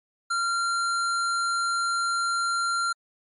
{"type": "tone", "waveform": "square", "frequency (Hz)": 1380, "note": "F6", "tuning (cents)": -21, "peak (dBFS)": -24, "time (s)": [0.3, 2.93], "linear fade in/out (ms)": 10, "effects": ["MP3 48 kbps"]}